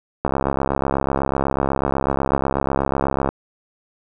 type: click train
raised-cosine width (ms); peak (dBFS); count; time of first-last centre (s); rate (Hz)
1; -5; 208; 0.25-3.29; 68.1
effects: none